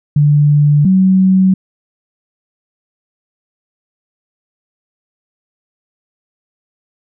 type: tone pair in turn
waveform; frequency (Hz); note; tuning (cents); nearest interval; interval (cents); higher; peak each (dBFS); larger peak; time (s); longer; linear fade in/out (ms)
sine; 146.83 / 188.45; D3 / F#3; 0 / +32; major third; 432; second; -6; neither; 0.16-0.85 / 0.85-1.54; neither; 5
effects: none